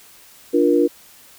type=chord; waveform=sine; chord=Bb major; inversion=first; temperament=equal with one note detuned; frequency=293.7 / 349.2 / 474 Hz; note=D4 / F4 / Bb4; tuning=0 / 0 / +29 cents; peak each=-17 dBFS; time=0.53-0.88 s; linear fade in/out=20 ms; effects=white hiss -47 dBFS RMS until 1.38 s

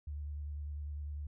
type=tone with vibrato; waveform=sine; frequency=73.42 Hz; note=D2; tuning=in tune; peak=-38 dBFS; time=0.07-1.27 s; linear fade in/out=5 ms; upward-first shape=sine; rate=10 Hz; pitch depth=27 cents each way; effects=none

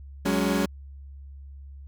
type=chord; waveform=30% pulse; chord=F# suspended second; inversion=none; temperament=equal with one note detuned; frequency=185 / 207.7 / 281.1 Hz; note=F#3 / G#3 / C#4; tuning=0 / 0 / +24 cents; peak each=-24 dBFS; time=0.25-0.66 s; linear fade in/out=10 ms; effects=added 69 Hz sine -40 dBFS peak until 1.87 s

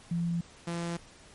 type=tone pair in turn; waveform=sine / sawtooth; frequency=170.3 / 170.3 Hz; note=F3 / F3; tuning=-43 / -43 cents; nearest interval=unison; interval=0 cents; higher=neither; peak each=-27 / -28 dBFS; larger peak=first; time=0.11-0.41 / 0.67-0.97 s; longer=neither; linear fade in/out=5 ms; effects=pink hiss -54 dBFS RMS until 1.34 s + MP3 48 kbps

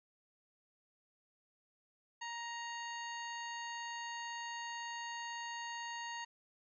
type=harmonic tone with a mistuned harmonic; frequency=938 Hz; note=A#5; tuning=11 cents sharp; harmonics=1 / 2 / 3 / 4 / 5 / 7; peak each=-44 / -46 / -50 / -58 / -54 / -52 dBFS; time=2.21-6.25 s; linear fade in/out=10 ms; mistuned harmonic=5; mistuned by=-90 cents; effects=none

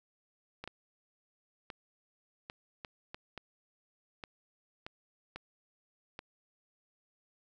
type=clicks; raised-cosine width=0.3 ms; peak=-26 dBFS; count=11; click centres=0.64 / 0.676 / 1.702 / 2.499 / 2.848 / 3.145 / 3.377 / 4.238 / 4.865 / 5.36 / 6.191 s; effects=none

